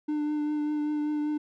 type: tone with vibrato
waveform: triangle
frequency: 299.2 Hz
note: D4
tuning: 32 cents sharp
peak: -24 dBFS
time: 0.08-1.38 s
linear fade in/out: 10 ms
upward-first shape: triangle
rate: 5.1 Hz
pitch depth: 18 cents each way
effects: none